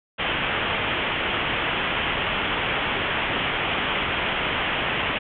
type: low-pass noise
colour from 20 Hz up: white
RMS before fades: -25 dBFS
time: 0.18-5.19 s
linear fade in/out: 20 ms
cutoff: 3300 Hz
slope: 96 dB/octave
effects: none